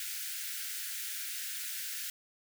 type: high-pass noise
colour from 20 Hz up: white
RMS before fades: -39 dBFS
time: 0-2.1 s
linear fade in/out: 2 ms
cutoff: 1400 Hz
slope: 96 dB/octave
effects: none